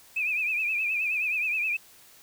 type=tone with vibrato; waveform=triangle; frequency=2500 Hz; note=D#7; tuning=8 cents sharp; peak=-21 dBFS; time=0.16-1.77 s; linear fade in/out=10 ms; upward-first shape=triangle; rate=9.5 Hz; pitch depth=110 cents each way; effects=tanh soft clip ceiling -23 dBFS + white hiss -54 dBFS RMS until 2.22 s